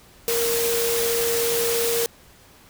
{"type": "tone in noise", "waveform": "sine", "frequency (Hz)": 466.2, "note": "A#4", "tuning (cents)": 0, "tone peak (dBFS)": -22, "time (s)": [0.28, 2.06], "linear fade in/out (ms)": 0, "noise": "white", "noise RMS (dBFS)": -25, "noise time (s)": [0.28, 2.06], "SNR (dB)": 0, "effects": ["pink hiss -51 dBFS RMS until 2.69 s"]}